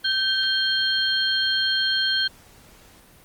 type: tone cluster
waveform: sine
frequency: 1550 / 3180 / 4277 Hz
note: G6 / G7 / C8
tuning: -20 / +24 / +37 cents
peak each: -24 dBFS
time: 0.04-2.28 s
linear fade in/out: 10 ms
effects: pink hiss -51 dBFS RMS until 3.24 s + Opus 32 kbps